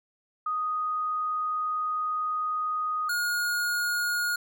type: tone pair in turn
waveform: sine / square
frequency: 1244.5 / 1434.8 Hz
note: D#6 / F6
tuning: 0 / +46 cents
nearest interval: major second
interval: 246 cents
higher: second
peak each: -26 dBFS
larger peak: neither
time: 0.46-3.09 / 3.09-4.36 s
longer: first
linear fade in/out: 5 ms
effects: none